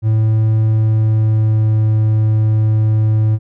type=tone with pitch glide; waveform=triangle; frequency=109.8 to 108.73 Hz; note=A2 to A2; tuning=-3 to -20 cents; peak=-8 dBFS; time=0.02-3.39 s; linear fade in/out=50 ms; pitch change=-17 cents; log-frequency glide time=0.65-1.84 s; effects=none